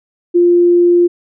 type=tone; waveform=sine; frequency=349.2 Hz; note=F4; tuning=in tune; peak=-6 dBFS; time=0.34-1.08 s; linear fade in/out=20 ms; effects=none